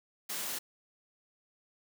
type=high-pass noise; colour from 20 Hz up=white; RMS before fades=-37 dBFS; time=0.29-0.59 s; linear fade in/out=10 ms; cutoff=170 Hz; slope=12 dB/octave; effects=none